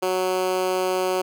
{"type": "tone with high-pass filter", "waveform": "10% pulse", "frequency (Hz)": 185, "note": "F#3", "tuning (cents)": 0, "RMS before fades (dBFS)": -23, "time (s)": [0.02, 1.22], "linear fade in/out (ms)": 10, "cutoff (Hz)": 390, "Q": 2.2, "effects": []}